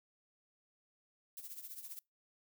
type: noise with tremolo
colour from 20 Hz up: violet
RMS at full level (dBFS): -45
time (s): 1.37-1.99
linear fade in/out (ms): 0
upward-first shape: triangle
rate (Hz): 15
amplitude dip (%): 80
effects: noise-tail reverb RT60 0.2 s tail -26 dB re dry